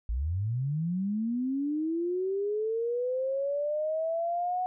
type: linear sweep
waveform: sine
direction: up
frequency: 51.9 to 740 Hz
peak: -27 dBFS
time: 0.09-4.66 s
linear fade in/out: 0 ms
effects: none